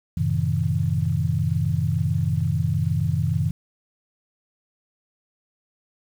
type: chord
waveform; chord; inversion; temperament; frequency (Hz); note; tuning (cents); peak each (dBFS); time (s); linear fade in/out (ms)
sine; F# diminished seventh; none; just; 92.5 / 111 / 133.2 / 159.84; F#2 / A2 / C3 / Eb3; 0 / +16 / +31 / +47; -25 / -27 / -25 / -24; 0.17-3.51; 5
effects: 8-bit